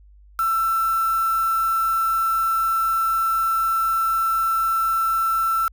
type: tone with quantisation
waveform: sine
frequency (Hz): 1338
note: E6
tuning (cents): +25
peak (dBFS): -18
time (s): 0.39-5.68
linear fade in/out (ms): 2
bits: 5
effects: added 50 Hz sine -46 dBFS peak until 5.72 s